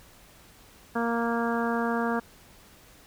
harmonic tone, 233.1 Hz, A#3, in tune, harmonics 1 / 2 / 3 / 4 / 5 / 6 / 7, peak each -28 / -31 / -33 / -34 / -35 / -36 / -36 dBFS, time 0.95-2.2 s, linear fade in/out 10 ms, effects pink hiss -54 dBFS RMS until 3.06 s

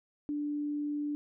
sine tone, 293.7 Hz, D4, in tune, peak -31 dBFS, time 0.29-1.15 s, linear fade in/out 0 ms, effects none

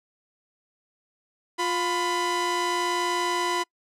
sawtooth tone pair together, 352.9 / 998.2 Hz, F4 / B5, +18 / +18 cents, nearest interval octave + tritone, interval 1800 cents, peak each -24 / -22 dBFS, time 1.58-3.64 s, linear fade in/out 20 ms, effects noise-tail reverb RT60 0.1 s tail -26 dB re dry + low-pass 9000 Hz 12 dB/octave

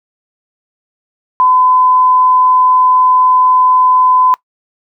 sine tone, 1013 Hz, B5, 44 cents sharp, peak -6 dBFS, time 1.4-4.34 s, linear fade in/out 0 ms, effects noise-tail reverb RT60 0.1 s tail -22 dB re dry

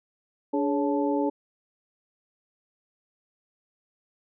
sine tone cluster, 288.8 / 419.9 / 557 / 873 Hz, D4 / G#4 / C#5 / A5, -29 / +19 / +8 / -14 cents, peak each -25 / -29 / -30 / -31 dBFS, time 0.53-1.3 s, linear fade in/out 10 ms, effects none

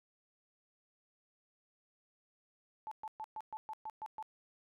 sine tone bursts, 870 Hz, A5, 20 cents flat, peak -40 dBFS, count 9, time 2.87-4.226 s, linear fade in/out 0 ms, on 44 ms, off 120 ms, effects none

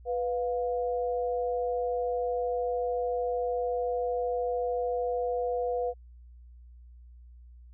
sine tone pair together, 493.9 / 707.2 Hz, B4 / F5, 0 / +22 cents, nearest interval tritone, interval 622 cents, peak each -28 / -33 dBFS, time 0.05-5.94 s, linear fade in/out 50 ms, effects added 60 Hz sine -48 dBFS peak until 7.73 s

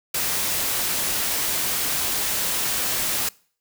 white noise, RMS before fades -24 dBFS, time 0.14-3.29 s, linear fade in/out 5 ms, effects noise-tail reverb RT60 0.5 s tail -24 dB re dry

